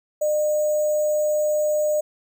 sine tone with sample-and-hold, 605 Hz, D#5, 49 cents flat, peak -18 dBFS, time 0.21-2.01 s, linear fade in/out 10 ms, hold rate 7350 Hz, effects none

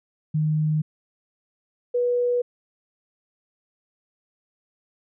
sine tone pair in turn, 154.1 / 487.8 Hz, D#3 / B4, -16 / -21 cents, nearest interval octave + minor sixth, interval 1995 cents, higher second, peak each -19 dBFS, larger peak neither, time 0.34-0.82 / 1.94-2.42 s, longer neither, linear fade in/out 10 ms, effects none

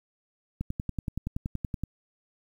click train, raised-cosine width 5 ms, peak -18 dBFS, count 14, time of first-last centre 0.61-1.836 s, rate 10.6 Hz, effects 9-bit

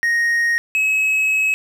triangle tone pair in turn, 1868 / 2567 Hz, A#6 / E7, +3 / -47 cents, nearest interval tritone, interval 550 cents, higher second, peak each -13 dBFS, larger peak neither, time 0.03-0.58 / 0.75-1.54 s, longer second, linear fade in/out 0 ms, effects none

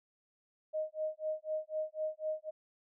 sine tone with tremolo, 622.3 Hz, D#5, in tune, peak -31 dBFS, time 0.73-2.51 s, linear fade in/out 20 ms, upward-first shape sine, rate 4 Hz, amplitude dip 100%, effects none

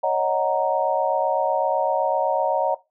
sine chord, D# minor seventh, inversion third, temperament equal, 554.4 / 622.3 / 740 / 932.3 Hz, C#5 / D#5 / F#5 / A#5, 0 / 0 / 0 / 0 cents, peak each -24 dBFS, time 0.03-2.75 s, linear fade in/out 10 ms, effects noise-tail reverb RT60 0.2 s tail -17 dB re dry

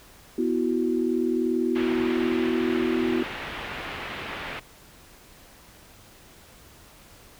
sine chord, B suspended fourth, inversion none, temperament equal, 246.9 / 329.6 / 370 Hz, B3 / E4 / F#4, 0 / 0 / 0 cents, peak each -26 dBFS, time 0.38-3.23 s, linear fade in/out 5 ms
white low-pass noise, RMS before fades -35 dBFS, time 1.75-4.6 s, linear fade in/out 10 ms, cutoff 2800 Hz, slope 24 dB/octave
effects pink hiss -51 dBFS RMS until 7.39 s

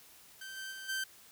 sawtooth tone with level steps, 1555 Hz, G6, 14 cents flat, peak -40 / -37 / -40 / -30 dBFS, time 0.41-1.04 s, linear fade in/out 5 ms, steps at 0.56 / 0.71 / 0.88 s, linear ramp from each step 20 ms, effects white hiss -58 dBFS RMS until 1.31 s

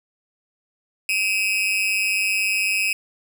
40% pulse tone with amplitude modulation, 2544 Hz, D#7, 38 cents sharp, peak -14 dBFS, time 1.09-2.93 s, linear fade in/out 2 ms, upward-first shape sine, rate 198 Hz, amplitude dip 90%, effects none

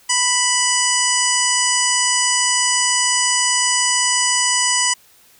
harmonic tone, 987.8 Hz, B5, in tune, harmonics 1 / 2 / 3 / 5 / 6 / 7 / 8 / 9, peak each -23 / -23 / -23 / -23 / -23 / -23 / -23 / -23 dBFS, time 0.09-4.94 s, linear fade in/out 10 ms, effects white hiss -51 dBFS RMS until 5.39 s

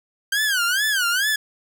sawtooth tone with vibrato, 1555 Hz, G6, 14 cents flat, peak -15 dBFS, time 0.32-1.36 s, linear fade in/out 5 ms, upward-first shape sine, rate 2.3 Hz, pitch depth 200 cents each way, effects 9-bit

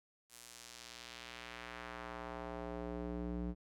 square tone with band-pass filter sweep, 59.6 Hz, A#1, 39 cents sharp, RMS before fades -45 dBFS, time 0.29-3.55 s, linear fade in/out 50 ms, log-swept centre 10000 to 210 Hz, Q 1, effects none

